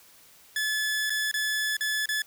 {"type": "tone with dropouts", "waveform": "sawtooth", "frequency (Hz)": 1722, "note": "A6", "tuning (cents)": -38, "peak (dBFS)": -22, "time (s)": [0.56, 2.22], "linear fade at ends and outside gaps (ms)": 2, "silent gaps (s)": [[1.097, 1.103], [1.314, 1.34], [1.768, 1.808], [2.058, 2.089]], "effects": ["white hiss -55 dBFS RMS until 2.26 s"]}